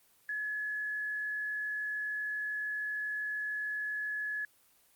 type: tone with frequency modulation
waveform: sine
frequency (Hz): 1700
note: G#6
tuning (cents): +40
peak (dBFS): -33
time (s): 0.29-4.45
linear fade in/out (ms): 2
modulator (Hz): 52.9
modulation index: 0.3
effects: white hiss -66 dBFS RMS until 4.95 s + Opus 24 kbps